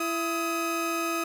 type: tone pair together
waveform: 30% pulse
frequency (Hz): 334.3 / 1262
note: E4 / D#6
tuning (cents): +24 / +24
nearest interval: octave + major seventh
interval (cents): 2300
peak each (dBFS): -27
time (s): 0-1.24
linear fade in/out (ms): 5
effects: none